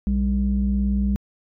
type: tone pair together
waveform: sine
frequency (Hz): 60.89 / 200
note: B1 / G3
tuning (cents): -24 / +35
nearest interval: octave + major sixth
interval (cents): 2059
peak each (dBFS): -20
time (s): 0.07-1.16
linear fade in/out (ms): 0
effects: tanh soft clip ceiling -12 dBFS